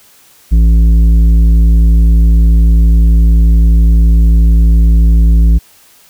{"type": "tone with tanh clipping", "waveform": "triangle", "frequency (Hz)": 55.8, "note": "A1", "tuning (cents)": 25, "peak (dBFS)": -5, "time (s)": [0.51, 5.59], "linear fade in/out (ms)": 20, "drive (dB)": 13, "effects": ["white hiss -44 dBFS RMS until 6.09 s"]}